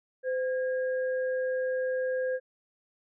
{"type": "tone pair together", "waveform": "sine", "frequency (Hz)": [513, 1630.2], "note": ["C5", "G#6"], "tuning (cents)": [-34, -33], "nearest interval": "octave + minor sixth", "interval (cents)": 2001, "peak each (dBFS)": [-27, -38], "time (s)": [0.23, 2.4], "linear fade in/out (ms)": 50, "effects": []}